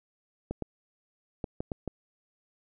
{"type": "clicks", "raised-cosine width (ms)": 2, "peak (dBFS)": -19, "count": 6, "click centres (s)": [0.51, 0.623, 1.442, 1.605, 1.718, 1.877], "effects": []}